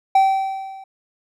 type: tone with level ramp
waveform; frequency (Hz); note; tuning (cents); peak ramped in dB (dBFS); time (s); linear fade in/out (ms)
triangle; 773; G5; -24; -7 to -34; 0.15-0.84; 5
effects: none